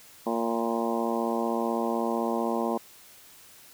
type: harmonic tone with a mistuned harmonic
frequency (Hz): 115.8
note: A#2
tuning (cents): -11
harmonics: 2 / 3 / 4 / 5 / 6 / 7 / 8 / 9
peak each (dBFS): -30 / -32 / -33 / -34 / -35 / -35 / -36 / -37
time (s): 0.26-2.78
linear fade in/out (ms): 10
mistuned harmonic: 8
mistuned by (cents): +33
effects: white hiss -52 dBFS RMS until 3.73 s